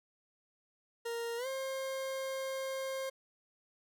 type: tone with pitch glide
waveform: 40% pulse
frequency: 466.2 to 532.4 Hz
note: A#4 to C5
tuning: 0 to +30 cents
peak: -35 dBFS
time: 1.05-3.1 s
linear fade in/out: 10 ms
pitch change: +230 cents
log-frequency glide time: 1.37-1.47 s
effects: none